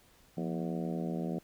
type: harmonic tone with a mistuned harmonic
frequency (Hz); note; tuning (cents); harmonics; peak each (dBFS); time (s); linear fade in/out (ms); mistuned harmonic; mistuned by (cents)
81; E2; -30; 2 / 3 / 4 / 5 / 6 / 7 / 8 / 9; -35 / -39 / -41 / -43 / -45 / -46 / -47 / -48; 0.37-1.39; 5; 2; +130
effects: pink hiss -63 dBFS RMS until 1.43 s